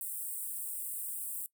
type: high-pass noise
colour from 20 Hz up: pink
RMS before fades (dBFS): -39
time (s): 0.01-1.46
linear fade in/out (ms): 0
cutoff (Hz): 8100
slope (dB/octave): 96
effects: noise-tail reverb RT60 0.1 s tail -20 dB re dry